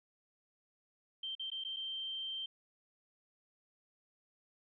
sine tone with dropouts, 3137 Hz, G7, 1 cent sharp, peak -38 dBFS, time 1.23-2.46 s, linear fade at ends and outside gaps 5 ms, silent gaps 1.352-1.395 / 1.502-1.516 / 1.639-1.648 / 1.763-1.767 s, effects none

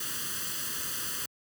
white noise with comb filter, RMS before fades -34 dBFS, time 0-1.26 s, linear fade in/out 5 ms, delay 0.65 ms, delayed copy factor +0.85, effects high-pass 80 Hz 12 dB/octave

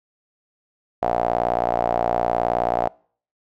sawtooth tone with band-pass filter, 59.1 Hz, A#1, 24 cents sharp, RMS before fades -21 dBFS, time 1.02-2.88 s, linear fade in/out 5 ms, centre 710 Hz, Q 5.9, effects noise-tail reverb RT60 0.5 s tail -26 dB re dry + MP3 96 kbps

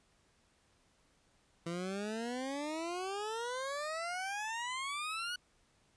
20% pulse exponential sweep, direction up, 166.1 to 1480 Hz, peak -32 dBFS, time 1.66-5.36 s, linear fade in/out 5 ms, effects pink hiss -71 dBFS RMS until 5.96 s + resampled to 22050 Hz

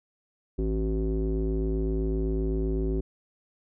square tone with low-pass filter, 53.9 Hz, A1, 35 cents flat, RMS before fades -27 dBFS, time 0.58-3.01 s, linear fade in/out 10 ms, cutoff 350 Hz, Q 6.8, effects none

